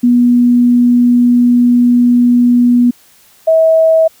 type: tone pair in turn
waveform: sine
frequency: 243 / 645.4 Hz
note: B3 / E5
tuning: -28 / -37 cents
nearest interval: octave + perfect fourth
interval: 1691 cents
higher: second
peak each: -5 dBFS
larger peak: neither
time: 0.03-2.91 / 3.47-4.08 s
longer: first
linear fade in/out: 10 ms
effects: white hiss -46 dBFS RMS until 4.2 s